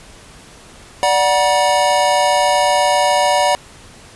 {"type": "chord", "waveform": "square", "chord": "D augmented", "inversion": "none", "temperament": "equal with one note detuned", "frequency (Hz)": [587.3, 740, 956.3], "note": ["D5", "F#5", "A#5"], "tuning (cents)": [0, 0, 44], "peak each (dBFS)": -17, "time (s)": [1.03, 3.55], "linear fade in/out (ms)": 0, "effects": ["pink hiss -41 dBFS RMS until 4.15 s", "resampled to 24000 Hz"]}